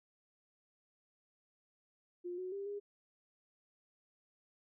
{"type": "tone with pitch steps", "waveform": "sine", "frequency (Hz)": [353.8, 368.6, 397.3, 407.3], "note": ["F4", "F#4", "G4", "G#4"], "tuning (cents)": [23, -7, 23, -34], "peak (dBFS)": -39, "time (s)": [2.24, 2.8], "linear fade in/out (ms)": 20, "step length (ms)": 140, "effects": []}